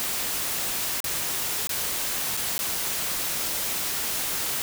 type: noise with dropouts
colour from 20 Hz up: white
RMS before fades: -28 dBFS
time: 0-4.62 s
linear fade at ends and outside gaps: 0 ms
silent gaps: 1.003-1.042 / 1.671-1.693 / 2.368-2.373 / 2.58-2.591 s
effects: none